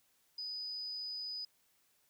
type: tone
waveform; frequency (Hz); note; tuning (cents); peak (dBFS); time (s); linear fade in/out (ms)
sine; 4978; D#8; 0; -39; 0.38-1.45; 5
effects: white hiss -73 dBFS RMS until 2.09 s